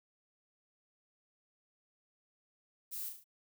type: noise with echo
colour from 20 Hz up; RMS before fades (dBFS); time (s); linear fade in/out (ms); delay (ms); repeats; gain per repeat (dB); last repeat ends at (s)
violet; -42; 2.91-3.1; 20; 36; 4; -5; 3.244
effects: none